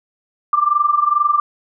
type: tone with amplitude modulation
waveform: sine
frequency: 1183 Hz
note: D6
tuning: 12 cents sharp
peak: -9 dBFS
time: 0.53-1.4 s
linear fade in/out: 2 ms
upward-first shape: sine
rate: 22.3 Hz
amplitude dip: 80%
effects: none